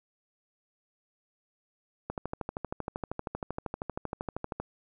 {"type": "click train", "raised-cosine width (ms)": 1, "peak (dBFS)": -19, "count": 33, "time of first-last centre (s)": [2.1, 4.6], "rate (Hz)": 12.8, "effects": []}